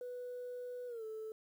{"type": "tone with pitch glide", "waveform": "sine", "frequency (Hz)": [493.9, 437.5], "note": ["B4", "A4"], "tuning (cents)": [0, -10], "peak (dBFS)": -40, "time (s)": [0.01, 1.32], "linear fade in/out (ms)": 2, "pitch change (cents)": -210, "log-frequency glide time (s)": [0.87, 1.04], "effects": ["tanh soft clip ceiling -39 dBFS", "11-bit"]}